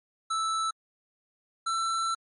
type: tone pair in turn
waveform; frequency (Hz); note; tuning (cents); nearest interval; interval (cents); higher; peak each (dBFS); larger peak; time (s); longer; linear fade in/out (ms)
square; 1317 / 1337.7; E6 / E6; -2 / +25; unison; 27; second; -27; neither; 0.3-0.71 / 1.66-2.15; second; 10
effects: MP3 48 kbps